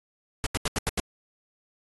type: noise bursts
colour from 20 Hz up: pink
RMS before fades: -26 dBFS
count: 6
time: 0.44-0.999 s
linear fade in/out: 0 ms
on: 24 ms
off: 83 ms
effects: AAC 32 kbps